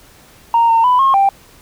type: tone with pitch steps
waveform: sine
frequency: 928 / 912 / 996 / 1078 / 788 Hz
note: A#5 / A#5 / B5 / C#6 / G5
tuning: -8 / -38 / +14 / -49 / +9 cents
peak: -7 dBFS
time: 0.54-1.29 s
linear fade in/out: 2 ms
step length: 150 ms
effects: tanh soft clip ceiling -5 dBFS + pink hiss -45 dBFS RMS until 1.61 s